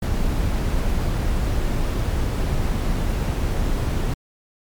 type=noise; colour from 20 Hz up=brown; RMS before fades=-21 dBFS; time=0.02-4.14 s; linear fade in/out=5 ms; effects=MP3 96 kbps